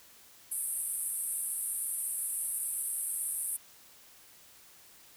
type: band-pass noise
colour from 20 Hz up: white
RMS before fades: -35 dBFS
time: 0.51-3.57 s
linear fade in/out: 10 ms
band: 8500 to 12000 Hz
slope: 96 dB/octave
effects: white hiss -57 dBFS RMS until 5.16 s